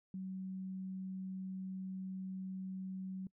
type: tone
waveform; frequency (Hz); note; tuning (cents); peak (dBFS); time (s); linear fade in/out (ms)
sine; 188.6; F#3; +33; -40; 0.14-3.27; 2
effects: noise-tail reverb RT60 0.1 s tail -24 dB re dry